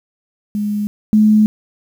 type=tone pair in turn; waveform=sine; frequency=207.7 / 214 Hz; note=G#3 / A3; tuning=0 / -48 cents; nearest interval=minor second; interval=52 cents; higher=second; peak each=-16 / -7 dBFS; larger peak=second; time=0.55-0.87 / 1.13-1.46 s; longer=second; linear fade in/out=0 ms; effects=7-bit